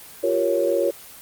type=chord; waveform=sine; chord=G half-diminished seventh; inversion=third; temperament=equal; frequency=349.2 / 392 / 466.2 / 554.4 Hz; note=F4 / G4 / Bb4 / Db5; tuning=0 / 0 / 0 / 0 cents; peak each=-24 / -27 / -24 / -21 dBFS; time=0.23-0.91 s; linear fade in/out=10 ms; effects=white hiss -42 dBFS RMS until 1.21 s + Opus 24 kbps